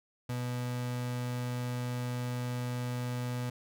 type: tone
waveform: 35% pulse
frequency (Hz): 123.47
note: B2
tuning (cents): 0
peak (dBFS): -31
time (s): 0.29-3.5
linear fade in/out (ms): 5
effects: none